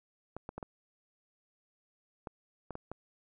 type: clicks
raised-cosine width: 1 ms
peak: -26 dBFS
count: 8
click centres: 0.366 / 0.491 / 0.58 / 0.628 / 2.272 / 2.707 / 2.754 / 2.916 s
effects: none